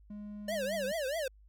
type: tone with pitch glide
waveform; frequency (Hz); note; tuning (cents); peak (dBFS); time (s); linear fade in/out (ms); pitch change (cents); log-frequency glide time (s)
triangle; 207.7 to 197.75; G#3 to G3; 0 to +15; -39; 0.1-0.92; 5; -85; 0.46-0.72
type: tone with vibrato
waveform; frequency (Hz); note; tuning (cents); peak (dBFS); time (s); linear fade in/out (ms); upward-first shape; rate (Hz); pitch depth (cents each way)
square; 586; D5; -4; -33; 0.48-1.28; 5; triangle; 4.7; 270
effects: added 51 Hz sine -56 dBFS peak until 1.48 s